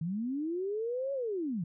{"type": "linear two-way sweep", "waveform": "sine", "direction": "up then down", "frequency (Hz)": [153.2, 561, 153.2], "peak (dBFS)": -31, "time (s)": [0.01, 1.64], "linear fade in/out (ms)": 5, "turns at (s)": 1.13, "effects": []}